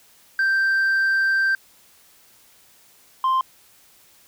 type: tone pair in turn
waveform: sine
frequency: 1568 / 1046.5 Hz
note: G6 / C6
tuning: 0 / 0 cents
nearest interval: perfect fifth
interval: 700 cents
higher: first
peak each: -14 dBFS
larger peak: neither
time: 0.39-1.55 / 3.24-3.41 s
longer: first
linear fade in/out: 2 ms
effects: tanh soft clip ceiling -16 dBFS + white hiss -54 dBFS RMS until 4.27 s